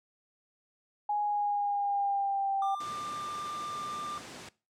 sine tone with pitch glide, 830.6 to 784 Hz, G#5 to G5, 0 to 0 cents, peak -27 dBFS, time 1.09-2.75 s, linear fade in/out 5 ms, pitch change -100 cents, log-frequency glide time 1.22-2.56 s
triangle tone, 1191 Hz, D6, 24 cents sharp, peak -32 dBFS, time 2.62-4.18 s, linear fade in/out 2 ms
pink low-pass noise, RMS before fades -45 dBFS, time 2.8-4.49 s, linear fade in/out 5 ms, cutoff 8600 Hz, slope 24 dB/octave
effects noise-tail reverb RT60 0.3 s tail -20 dB re dry + high-pass 150 Hz 12 dB/octave

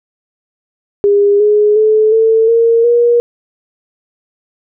sine tone with pitch steps, 405.9 / 419 / 432.5 / 446.5 / 460.9 / 475.8 Hz, G#4 / G#4 / A4 / A4 / A#4 / A#4, -40 / +15 / -30 / +25 / -20 / +35 cents, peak -6 dBFS, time 1.04-3.2 s, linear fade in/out 0 ms, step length 360 ms, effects none

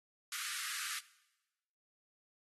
pink high-pass noise, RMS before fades -41 dBFS, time 0.32-0.99 s, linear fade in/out 2 ms, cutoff 1200 Hz, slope 96 dB/octave, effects noise-tail reverb RT60 1.0 s tail -19 dB re dry + AAC 32 kbps

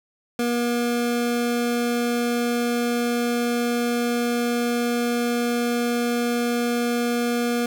25% pulse tone, 239.1 Hz, A#3, 44 cents sharp, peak -17 dBFS, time 0.39-7.66 s, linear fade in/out 2 ms, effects none

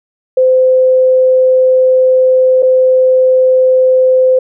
sine tone with dropouts, 515 Hz, C5, 28 cents flat, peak -5 dBFS, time 0.37-4.39 s, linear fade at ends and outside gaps 5 ms, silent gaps 2.624-2.629 s, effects none

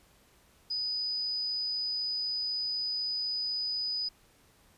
sine tone, 4978 Hz, D#8, in tune, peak -30 dBFS, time 0.7-4.09 s, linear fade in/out 10 ms, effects pink hiss -63 dBFS RMS until 4.77 s + resampled to 32000 Hz

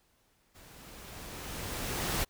pink noise with level ramp, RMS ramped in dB -55 to -30 dBFS, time 0.54-2.25 s, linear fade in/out 20 ms, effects pink hiss -70 dBFS RMS until 2.29 s

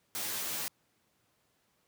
white noise with comb filter, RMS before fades -36 dBFS, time 0.15-0.68 s, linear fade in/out 0 ms, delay 13 ms, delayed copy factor +1, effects pink hiss -73 dBFS RMS until 1.87 s + high-pass 100 Hz 12 dB/octave

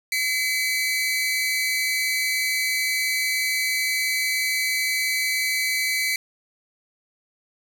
sawtooth tone pair together, 2034 / 2283 Hz, C7 / D7, -50 / -50 cents, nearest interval major second, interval 200 cents, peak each -21 dBFS, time 0.12-6.16 s, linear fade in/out 2 ms, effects none

